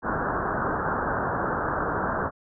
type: low-pass noise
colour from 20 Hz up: white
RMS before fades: -27 dBFS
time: 0.02-2.31 s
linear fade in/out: 50 ms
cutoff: 1600 Hz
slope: 96 dB/octave
effects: none